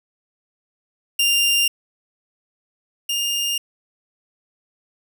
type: tone pair in turn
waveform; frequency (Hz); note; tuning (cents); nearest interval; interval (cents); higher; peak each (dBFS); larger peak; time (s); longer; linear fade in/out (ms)
sawtooth; 2794 / 2817; F7 / F7; 0 / +14; unison; 14; second; -12 / -17; first; 1.19-1.68 / 3.09-3.58; neither; 5
effects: none